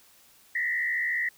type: tone with frequency modulation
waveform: sine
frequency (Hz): 1928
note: B6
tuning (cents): -42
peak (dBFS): -25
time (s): 0.55-1.29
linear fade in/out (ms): 5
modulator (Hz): 73.9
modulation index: 1.3
effects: white hiss -58 dBFS RMS until 1.37 s